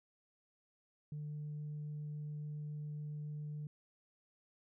sine tone, 149.4 Hz, D3, 30 cents sharp, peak -39 dBFS, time 1.12-3.67 s, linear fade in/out 2 ms, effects tanh soft clip ceiling -38 dBFS

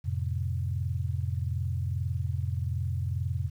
sine chord, F major, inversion none, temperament equal with one note detuned, 88.32 / 110 / 130.81 Hz, F2 / A2 / C3, +20 / 0 / 0 cents, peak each -30 / -34 / -33 dBFS, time 0.04-3.5 s, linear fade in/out 20 ms, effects 10-bit

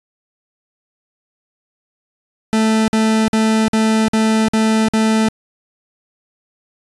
40% pulse tone bursts, 220 Hz, A3, in tune, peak -11 dBFS, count 7, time 2.53-5.286 s, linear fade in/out 0 ms, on 350 ms, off 51 ms, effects resampled to 24000 Hz

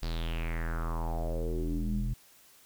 square tone with low-pass filter sweep, 41.2 Hz, E1, in tune, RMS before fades -32 dBFS, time 0.02-2.14 s, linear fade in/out 10 ms, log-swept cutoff 4800 to 150 Hz, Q 5.3, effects white hiss -59 dBFS RMS until 2.65 s

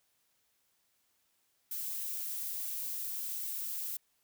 violet noise, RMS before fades -38 dBFS, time 1.71-3.97 s, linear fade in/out 5 ms, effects white hiss -75 dBFS RMS until 4.23 s

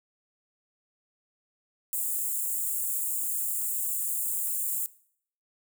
white high-pass noise, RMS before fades -30 dBFS, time 1.93-4.86 s, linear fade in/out 0 ms, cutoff 7100 Hz, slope 96 dB/octave, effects noise-tail reverb RT60 0.6 s tail -20 dB re dry

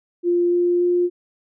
sine tone with pitch steps, 349.2 / 351.2 / 353.3 Hz, F4 / F4 / F4, 0 / +10 / +20 cents, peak -15 dBFS, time 0.23-1.1 s, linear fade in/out 50 ms, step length 290 ms, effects none

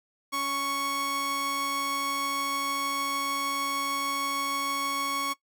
sawtooth tone pair together, 278.8 / 1108.7 Hz, C#4 / C#6, +10 / 0 cents, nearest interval 2 octaves, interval 2390 cents, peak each -34 / -24 dBFS, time 0.32-5.34 s, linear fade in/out 20 ms, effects noise-tail reverb RT60 0.1 s tail -19 dB re dry

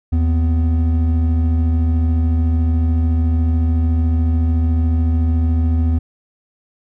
triangle tone pair together, 78.93 / 250.6 Hz, D#2 / B3, +25 / +25 cents, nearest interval octave + minor sixth, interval 2000 cents, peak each -11 / -21 dBFS, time 0.12-5.99 s, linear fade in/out 10 ms, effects none

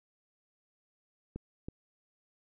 clicks, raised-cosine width 3 ms, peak -26 dBFS, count 2, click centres 1.36 / 1.685 s, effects none

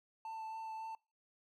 triangle tone with vibrato, 887 Hz, A5, 14 cents sharp, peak -40 dBFS, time 0.25-0.95 s, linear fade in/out 2 ms, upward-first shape sine, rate 3.6 Hz, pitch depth 12 cents each way, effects noise-tail reverb RT60 0.3 s tail -24 dB re dry

